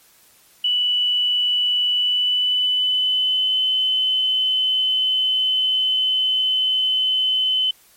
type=tone with pitch glide; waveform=sine; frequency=2961 to 3041 Hz; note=F#7 to F#7; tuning=+1 to +47 cents; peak=-16 dBFS; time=0.64-7.71 s; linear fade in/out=5 ms; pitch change=+46 cents; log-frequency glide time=1.92-3.61 s; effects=white hiss -53 dBFS RMS until 7.96 s + MP3 64 kbps